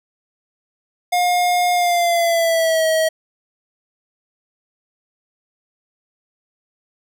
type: tone with pitch glide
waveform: square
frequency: 713 to 638.9 Hz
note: F5 to D#5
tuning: +36 to +46 cents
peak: -15 dBFS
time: 1.12-3.09 s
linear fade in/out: 10 ms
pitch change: -190 cents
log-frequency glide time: 1.73-2.86 s
effects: none